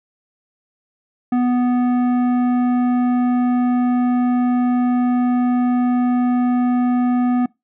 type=tone with tanh clipping; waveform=sine; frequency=246.9 Hz; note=B3; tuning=in tune; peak=-16 dBFS; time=1.32-7.46 s; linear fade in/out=5 ms; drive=12 dB; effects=noise-tail reverb RT60 0.2 s tail -23 dB re dry